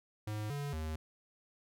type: tone with pitch steps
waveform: square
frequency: 106.4 / 143.3 / 78.5 Hz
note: G#2 / D3 / D#2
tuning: +42 / -42 / +16 cents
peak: -37 dBFS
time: 0.27-0.96 s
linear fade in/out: 5 ms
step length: 230 ms
effects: none